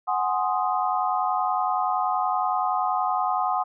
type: chord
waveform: sine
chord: Ab dominant seventh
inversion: third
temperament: equal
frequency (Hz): 740 / 830.6 / 1046.5 / 1244.5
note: Gb5 / Ab5 / C6 / Eb6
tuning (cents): 0 / 0 / 0 / 0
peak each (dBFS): -25 / -28 / -28 / -28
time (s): 0.07-3.64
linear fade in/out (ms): 20
effects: none